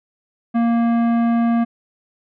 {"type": "tone with tanh clipping", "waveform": "sine", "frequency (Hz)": 233.1, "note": "A#3", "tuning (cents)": 0, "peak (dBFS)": -16, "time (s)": [0.54, 1.65], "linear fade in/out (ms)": 20, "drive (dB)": 14, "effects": []}